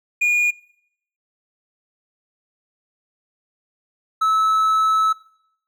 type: tone pair in turn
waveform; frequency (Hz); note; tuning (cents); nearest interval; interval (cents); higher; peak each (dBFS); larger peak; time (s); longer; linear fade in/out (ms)
triangle; 2438 / 1300.8; D#7 / E6; -36 / -23; major seventh; 1087; first; -13; neither; 0.21-0.51 / 4.21-5.13; second; 10
effects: noise-tail reverb RT60 0.7 s tail -21 dB re dry